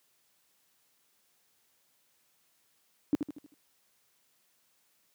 sine tone with echo, 293.7 Hz, D4, in tune, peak -21 dBFS, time 3.13-3.15 s, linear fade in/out 0 ms, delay 78 ms, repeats 5, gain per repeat -7 dB, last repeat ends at 3.54 s, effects white hiss -71 dBFS RMS until 5.14 s + high-pass 100 Hz 12 dB/octave

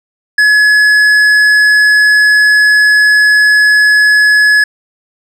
triangle tone with tanh clipping, 1697 Hz, G#6, 37 cents sharp, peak -6 dBFS, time 0.38-4.64 s, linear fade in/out 5 ms, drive 13 dB, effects none

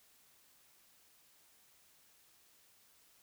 silence, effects white hiss -67 dBFS RMS until 3.22 s

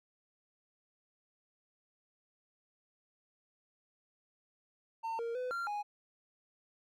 triangle tone with pitch steps, 905 / 464.7 / 503 / 1382 / 828 Hz, A5 / A#4 / B4 / F6 / G#5, +48 / -5 / +32 / -19 / -5 cents, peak -33 dBFS, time 5.03-5.83 s, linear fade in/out 20 ms, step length 160 ms, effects none

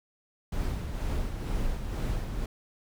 brown noise with tremolo, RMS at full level -29 dBFS, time 0.52-2.46 s, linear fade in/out 5 ms, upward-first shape sine, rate 2.1 Hz, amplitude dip 45%, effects none

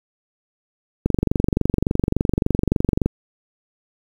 click train, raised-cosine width 3 ms, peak -4 dBFS, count 48, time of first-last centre 1.06-3.06 s, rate 23.5 Hz, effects 7-bit

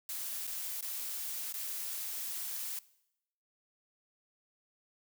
blue noise with dropouts, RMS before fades -39 dBFS, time 0.09-2.79 s, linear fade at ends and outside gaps 2 ms, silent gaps 0.469-0.474 / 0.81-0.825 / 1.526-1.539 s, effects noise-tail reverb RT60 0.8 s tail -20 dB re dry

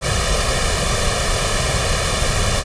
pink noise with comb filter, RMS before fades -18 dBFS, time 0.01-2.64 s, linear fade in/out 50 ms, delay 1.7 ms, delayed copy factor +0.75, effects resampled to 22050 Hz

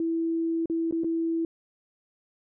sine tone with dropouts, 329.6 Hz, E4, in tune, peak -24 dBFS, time 0-1.45 s, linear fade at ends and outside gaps 2 ms, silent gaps 0.658-0.698 / 0.911-0.924 / 1.036-1.044 s, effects none

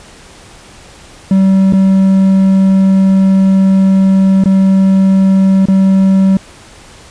triangle tone with dropouts, 192 Hz, G3, 36 cents flat, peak -3 dBFS, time 1.31-6.37 s, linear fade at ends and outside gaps 2 ms, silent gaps 1.725-1.733 / 4.439-4.457 / 5.656-5.684 s, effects pink hiss -37 dBFS RMS until 7.1 s + resampled to 22050 Hz

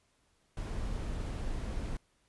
brown noise, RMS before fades -36 dBFS, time 0.57-1.97 s, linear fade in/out 2 ms, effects pink hiss -72 dBFS RMS until 2.28 s + resampled to 24000 Hz

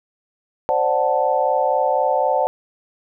sine chord, D dominant seventh, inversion third, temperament equal, 523.3 / 587.3 / 740 / 880 Hz, C5 / D5 / F#5 / A5, 0 / 0 / 0 / 0 cents, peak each -21 dBFS, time 0.69-2.47 s, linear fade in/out 0 ms, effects none

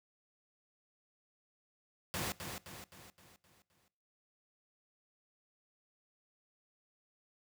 pink noise with echo, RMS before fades -37 dBFS, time 2.14-2.32 s, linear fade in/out 0 ms, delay 260 ms, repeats 6, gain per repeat -6 dB, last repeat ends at 3.88 s, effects noise-tail reverb RT60 0.7 s tail -22 dB re dry + high-pass 80 Hz 12 dB/octave

